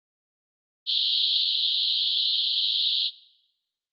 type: band-pass noise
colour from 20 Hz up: white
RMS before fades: -24 dBFS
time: 0.86-3.11 s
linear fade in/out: 50 ms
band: 3100 to 4300 Hz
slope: 96 dB/octave
effects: noise-tail reverb RT60 0.9 s tail -20 dB re dry + Opus 48 kbps